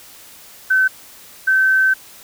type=tone pair in turn; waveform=sine; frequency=1528 / 1540.4 Hz; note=G6 / G6; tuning=-45 / -31 cents; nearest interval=unison; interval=14 cents; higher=second; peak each=-11 dBFS; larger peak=neither; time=0.7-0.88 / 1.47-1.94 s; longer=second; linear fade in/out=10 ms; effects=white hiss -42 dBFS RMS until 2.23 s